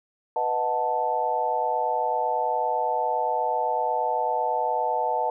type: chord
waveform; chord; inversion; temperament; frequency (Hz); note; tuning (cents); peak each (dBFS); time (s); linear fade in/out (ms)
sine; B dominant seventh; none; equal with one note detuned; 493.9 / 622.3 / 730.2 / 880; B4 / D#5 / F#5 / A5; 0 / 0 / -23 / 0; -30 / -30 / -28 / -25; 0.36-5.3; 2
effects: none